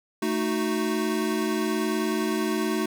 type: chord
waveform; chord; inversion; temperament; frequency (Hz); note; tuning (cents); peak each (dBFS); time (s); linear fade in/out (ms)
square; D# diminished; second; equal; 220 / 311.1 / 370; A3 / D#4 / F#4; 0 / 0 / 0; -29 / -29 / -29; 0.22-2.86; 5
effects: none